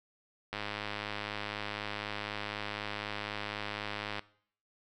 click train, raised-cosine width 0.3 ms, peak -20 dBFS, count 382, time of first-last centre 0.53-4.193 s, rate 104 Hz, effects noise-tail reverb RT60 0.6 s tail -21 dB re dry

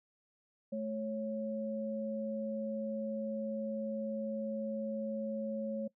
sine tone pair together, 217 / 551.2 Hz, A3 / C#5, -24 / -10 cents, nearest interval octave + major third, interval 1614 cents, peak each -37 / -37 dBFS, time 0.72-5.88 s, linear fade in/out 10 ms, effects noise-tail reverb RT60 0.1 s tail -21 dB re dry

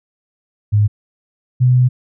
sine tone pair in turn, 104.4 / 125.83 Hz, G#2 / B2, +10 / +33 cents, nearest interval minor third, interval 323 cents, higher second, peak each -9 / -8 dBFS, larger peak second, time 0.72-0.88 / 1.6-1.89 s, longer second, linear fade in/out 20 ms, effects none

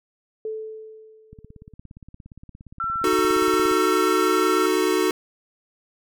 sine tone with exponential decay, 437.1 Hz, A4, 11 cents flat, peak -25 dBFS, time 0.45-1.74 s, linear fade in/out 2 ms, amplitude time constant 280 ms
click train, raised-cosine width 5 ms, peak -30 dBFS, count 42, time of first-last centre 1.33-3.714 s, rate 17.2 Hz
sine tone, 1346 Hz, E6, 36 cents sharp, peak -23 dBFS, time 2.8-4.66 s, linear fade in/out 2 ms
square chord, D# diminished, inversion none, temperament equal, 311.1 / 370 / 440 Hz, D#4 / F#4 / A4, 0 / 0 / 0 cents, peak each -25 / -22 / -25 dBFS, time 3.04-5.11 s, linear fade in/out 2 ms
effects none

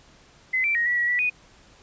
sine tone with pitch steps, 2039 / 2342 / 1878 / 1943 / 1921 / 1955 / 2476 Hz, C7 / D7 / A#6 / B6 / B6 / B6 / D#7, -45 / -5 / +12 / -29 / -48 / -18 / -9 cents, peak -20 dBFS, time 0.53-1.3 s, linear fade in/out 10 ms, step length 110 ms, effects pink hiss -54 dBFS RMS until 1.82 s + resampled to 16000 Hz

